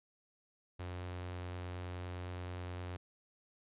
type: tone with notch filter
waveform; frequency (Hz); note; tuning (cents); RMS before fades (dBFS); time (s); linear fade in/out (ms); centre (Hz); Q
sawtooth; 89.6; F2; +45; -43; 0.79-2.97; 10; 200; 1.8
effects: resampled to 8000 Hz